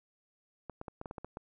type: clicks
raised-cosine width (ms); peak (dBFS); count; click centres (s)
1; -27; 9; 0.697 / 0.814 / 0.882 / 1.014 / 1.058 / 1.111 / 1.182 / 1.246 / 1.371
effects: none